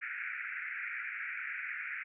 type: band-pass noise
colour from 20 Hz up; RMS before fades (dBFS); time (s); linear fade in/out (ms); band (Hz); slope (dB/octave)
white; -40; 0.01-2.04; 20; 1400 to 2400; 96
effects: none